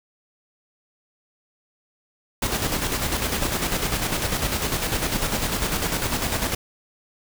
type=noise with tremolo; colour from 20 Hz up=pink; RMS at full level=-23 dBFS; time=2.42-6.55 s; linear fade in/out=5 ms; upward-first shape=square; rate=10 Hz; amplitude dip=45%; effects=none